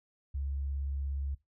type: tone with vibrato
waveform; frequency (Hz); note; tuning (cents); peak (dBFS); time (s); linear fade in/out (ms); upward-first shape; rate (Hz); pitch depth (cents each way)
sine; 69.3; C#2; 0; -32; 0.34-1.35; 10; sine; 17; 15
effects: noise-tail reverb RT60 0.2 s tail -20 dB re dry